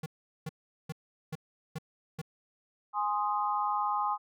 square tone bursts, 157.4 Hz, D#3, 20 cents sharp, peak -35 dBFS, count 6, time 0.03-2.216 s, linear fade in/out 5 ms, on 31 ms, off 400 ms
sine chord, Ab major, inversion none, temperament equal, 830.6 / 1046.5 / 1244.5 Hz, Ab5 / C6 / Eb6, 0 / 0 / 0 cents, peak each -31 / -32 / -33 dBFS, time 2.93-4.18 s, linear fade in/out 50 ms
effects none

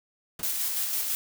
pink noise with exponential decay, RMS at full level -35 dBFS, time 0.39-0.52 s, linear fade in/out 5 ms, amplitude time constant 27 ms
blue noise with tremolo, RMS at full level -28 dBFS, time 0.43-1.15 s, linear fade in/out 0 ms, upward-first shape square, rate 6 Hz, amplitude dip 25%
effects none

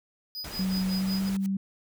square tone with tremolo, 4964 Hz, D#8, 5 cents flat, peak -33 dBFS, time 0.35-1.29 s, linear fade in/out 0 ms, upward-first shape sine, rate 5.4 Hz, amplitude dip 100%
pink noise, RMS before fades -40 dBFS, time 0.44-1.37 s, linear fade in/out 5 ms
sine tone with pitch glide, 188.3 to 194.27 Hz, F#3 to G3, +31 to -15 cents, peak -25 dBFS, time 0.59-1.57 s, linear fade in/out 5 ms, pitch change +54 cents, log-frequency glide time 0.9-1.31 s
white noise with exponential growth, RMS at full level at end -42 dBFS, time 1.36-1.46 s, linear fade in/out 0 ms, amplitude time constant 21 ms
effects none

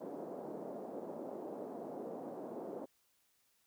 white band-pass noise, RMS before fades -45 dBFS, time 0-2.86 s, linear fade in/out 20 ms, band 210 to 640 Hz, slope 24 dB/octave, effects white hiss -75 dBFS RMS until 3.66 s

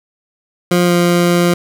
20% pulse tone with pitch glide, 176.4 to 174.37 Hz, F3 to F3, +18 to -2 cents, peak -5 dBFS, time 0.71-1.54 s, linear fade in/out 5 ms, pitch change -20 cents, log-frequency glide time 0.85-0.92 s, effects none

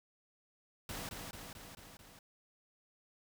pink noise with echo, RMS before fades -43 dBFS, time 0.89-1.09 s, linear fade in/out 2 ms, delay 220 ms, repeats 5, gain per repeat -3 dB, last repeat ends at 2.19 s, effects none

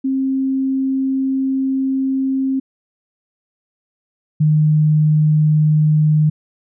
sine tone pair in turn, 266.5 / 153.07 Hz, C4 / D#3, +32 / -28 cents, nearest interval minor seventh, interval 960 cents, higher first, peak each -15 / -10 dBFS, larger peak second, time 0.04-2.6 / 4.4-6.3 s, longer first, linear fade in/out 10 ms, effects none

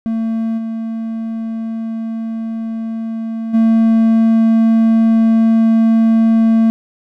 triangle tone with level steps, 225.2 Hz, A3, 40 cents sharp, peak -13 / -17 / -6 dBFS, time 0.06-6.7 s, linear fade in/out 0 ms, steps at 0.57 / 3.53 s, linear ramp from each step 20 ms, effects none

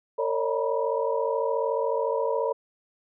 sine tone cluster, 453.6 / 551 / 605 / 941 / 980 Hz, A#4 / C#5 / D#5 / A#5 / B5, -47 / -11 / -49 / +16 / -14 cents, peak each -27 / -28 / -32 / -35 / -32 dBFS, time 0.18-2.53 s, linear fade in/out 10 ms, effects none

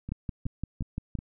two click trains, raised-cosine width 5 ms, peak -19 / -24 dBFS, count 7 / 4, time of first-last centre 0.12-1.153 / 0.09-1.189 s, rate 5.81 / 2.73 Hz, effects none

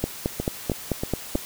two click trains, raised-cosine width 2 ms, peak -12 / -9 dBFS, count 4 / 7, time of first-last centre 0.4-1.352 / 0.04-1.356 s, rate 3.15 / 4.56 Hz, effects white hiss -38 dBFS RMS until 1.45 s

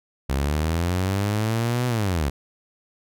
sawtooth linear two-way sweep, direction up then down, 65.41 to 125.4 to 65.41 Hz, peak -17 dBFS, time 0.29-2.3 s, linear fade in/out 10 ms, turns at 1.87 s, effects none

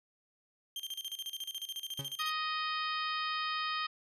40% pulse tone with tremolo, 3167 Hz, G7, 17 cents sharp, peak -36 dBFS, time 0.76-2.32 s, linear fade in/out 2 ms, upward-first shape square, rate 14 Hz, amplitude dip 80%
40% pulse tone with exponential decay, 138.59 Hz, C#3, in tune, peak -35 dBFS, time 1.99-2.17 s, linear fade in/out 2 ms, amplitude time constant 37 ms
harmonic tone, 624 Hz, D#5, 5 cents sharp, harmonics 2 / 3 / 4 / 5 / 6 / 7 / 8, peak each -35 / -41 / -42 / -42 / -44 / -47 / -45 dBFS, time 2.19-3.87 s, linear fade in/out 10 ms
effects resampled to 32000 Hz

